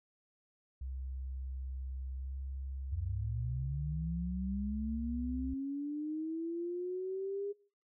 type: tone with pitch glide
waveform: sine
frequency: 65.41 to 67.02 Hz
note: C2 to C2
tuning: 0 to +42 cents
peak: -38 dBFS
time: 0.81-5.54 s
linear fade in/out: 5 ms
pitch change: +42 cents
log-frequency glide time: 2.16-2.35 s
type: linear sweep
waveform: sine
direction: up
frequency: 82.41 to 407.7 Hz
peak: -35 dBFS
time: 2.91-7.53 s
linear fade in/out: 20 ms
effects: noise-tail reverb RT60 0.5 s tail -24 dB re dry